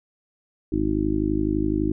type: harmonic tone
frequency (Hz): 51.91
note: G#1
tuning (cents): 0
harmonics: 1 / 2 / 3 / 4 / 5 / 6 / 7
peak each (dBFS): -29 / -31 / -34 / -32 / -29 / -23 / -29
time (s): 0.72-1.92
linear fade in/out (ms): 5
effects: none

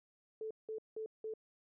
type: tone bursts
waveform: sine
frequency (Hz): 438.1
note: A4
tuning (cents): -7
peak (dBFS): -39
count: 4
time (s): 0.41-1.338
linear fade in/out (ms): 2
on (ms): 97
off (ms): 180
effects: none

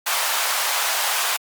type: high-pass noise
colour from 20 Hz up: pink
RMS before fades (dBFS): -22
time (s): 0.06-1.37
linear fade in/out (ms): 10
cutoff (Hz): 730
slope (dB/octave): 24
effects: Opus 48 kbps

